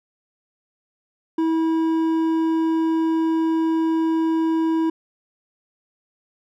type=tone with hard clipping; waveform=triangle; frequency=324 Hz; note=E4; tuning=30 cents flat; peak=-19 dBFS; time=1.38-4.9 s; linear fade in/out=5 ms; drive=10 dB; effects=none